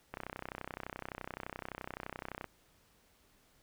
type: click train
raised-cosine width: 0.5 ms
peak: -25 dBFS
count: 74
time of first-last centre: 0.14-2.443 s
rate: 31.7 Hz
effects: pink hiss -68 dBFS RMS until 3.62 s